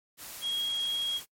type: tone in noise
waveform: sine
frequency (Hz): 3283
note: G#7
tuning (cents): -21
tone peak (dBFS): -28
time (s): 0.41-1.21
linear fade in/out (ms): 50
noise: white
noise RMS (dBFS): -43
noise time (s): 0.17-1.26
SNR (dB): +12
effects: noise-tail reverb RT60 0.1 s tail -23 dB re dry + MP3 64 kbps